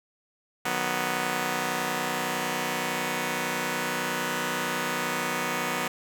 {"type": "chord", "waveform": "5% pulse", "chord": "B major", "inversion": "first", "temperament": "just", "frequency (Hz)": [154.34, 185.21, 246.9], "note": ["D#3", "F#3", "B3"], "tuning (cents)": [-14, 2, 0], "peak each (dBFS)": [-23, -21, -18], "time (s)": [0.65, 5.88], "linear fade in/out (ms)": 5, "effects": []}